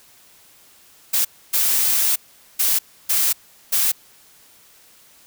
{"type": "noise bursts at uneven times", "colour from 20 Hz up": "blue", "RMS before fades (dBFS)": -18, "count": 5, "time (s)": [[1.13, 1.25], [1.53, 2.16], [2.59, 2.79], [3.09, 3.33], [3.72, 3.92]], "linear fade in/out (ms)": 10, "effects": ["white hiss -51 dBFS RMS until 5.26 s"]}